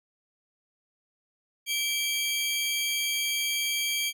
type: tone pair together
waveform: sawtooth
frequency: 2317 / 3225 Hz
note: D7 / G7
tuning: -24 / +48 cents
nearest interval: tritone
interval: 572 cents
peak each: -26 dBFS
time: 1.66-4.13 s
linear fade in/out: 50 ms
effects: none